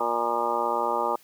harmonic tone with a mistuned harmonic, 118 Hz, A#2, 22 cents sharp, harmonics 2 / 3 / 4 / 5 / 6 / 7 / 8 / 9 / 10, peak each -41 / -34 / -32 / -31 / -41 / -29 / -29 / -35 / -30 dBFS, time 0-1.16 s, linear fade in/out 5 ms, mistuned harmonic 10, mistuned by +44 cents, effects white hiss -56 dBFS RMS until 1.23 s + high-pass 60 Hz 12 dB/octave

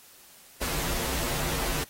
pink noise with comb filter, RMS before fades -30 dBFS, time 0.61-1.84 s, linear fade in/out 10 ms, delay 9.7 ms, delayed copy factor -0.7, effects white hiss -53 dBFS RMS until 1.89 s + AAC 48 kbps

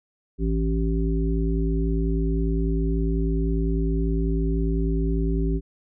harmonic tone with a mistuned harmonic, 55 Hz, A1, in tune, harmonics 1 / 3 / 5 / 7, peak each -22 / -27 / -29 / -30 dBFS, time 0.38-5.61 s, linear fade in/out 50 ms, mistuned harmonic 1, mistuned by -59 cents, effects none

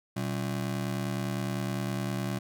35% pulse ring-modulated tone, 155.56 Hz, D#3, in tune, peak -25 dBFS, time 0.16-2.39 s, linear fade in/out 10 ms, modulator 34.9 Hz, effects none

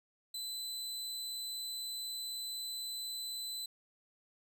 sawtooth tone, 4019 Hz, B7, 30 cents sharp, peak -36 dBFS, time 0.34-3.66 s, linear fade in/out 5 ms, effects none

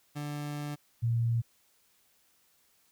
30% pulse / sine tone pair in turn, 146.83 / 116.54 Hz, D3 / A#2, 0 / 0 cents, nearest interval major third, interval 400 cents, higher first, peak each -32 / -25 dBFS, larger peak second, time 0.15-0.76 / 1.02-1.42 s, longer first, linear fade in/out 20 ms, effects white hiss -68 dBFS RMS until 2.91 s

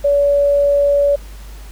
sine tone, 570 Hz, C#5, 48 cents sharp, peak -10 dBFS, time 0.04-1.16 s, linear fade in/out 10 ms, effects added 50 Hz sine -31 dBFS peak until 1.71 s + pink hiss -43 dBFS RMS until 1.71 s

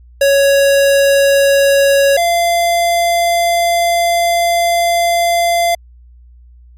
square tone pair in turn, 556 / 687.8 Hz, C#5 / F5, +5 / -27 cents, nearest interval major third, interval 368 cents, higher second, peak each -8 / -11 dBFS, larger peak first, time 0.21-2.17 / 2.17-5.75 s, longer second, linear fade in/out 5 ms, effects added 60 Hz sine -38 dBFS peak until 6.77 s + MP3 64 kbps

